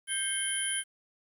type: tone cluster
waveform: sine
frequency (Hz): 1578 / 2160 / 3125 / 9970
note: G6 / C#7 / G7 / D#9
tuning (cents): +11 / -45 / -6 / +2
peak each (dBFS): -36 / -39 / -34 / -31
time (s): 0.07-0.84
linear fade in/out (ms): 50
effects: tanh soft clip ceiling -20 dBFS + 10-bit